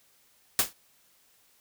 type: noise with exponential decay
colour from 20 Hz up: white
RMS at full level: -19 dBFS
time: 0.59-0.73 s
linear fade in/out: 1 ms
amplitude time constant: 30 ms
effects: white hiss -64 dBFS RMS until 1.6 s